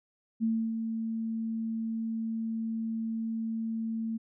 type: tone with ADSR envelope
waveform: sine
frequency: 224.8 Hz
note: A3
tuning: 37 cents sharp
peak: -24 dBFS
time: 0.4-4.18 s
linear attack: 34 ms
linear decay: 290 ms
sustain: -6 dB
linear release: 17 ms
effects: none